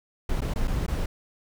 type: noise with dropouts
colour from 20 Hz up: brown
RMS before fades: -26 dBFS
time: 0.29-1.06 s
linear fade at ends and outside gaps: 5 ms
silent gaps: 0.407-0.417 / 0.538-0.558 / 0.674-0.678 / 0.865-0.88 s
effects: none